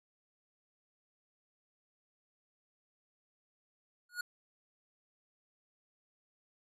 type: tone with exponential growth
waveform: square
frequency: 1448 Hz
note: F#6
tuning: 38 cents flat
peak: -32 dBFS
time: 4.09-4.21 s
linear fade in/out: 5 ms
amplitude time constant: 26 ms
effects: resampled to 32000 Hz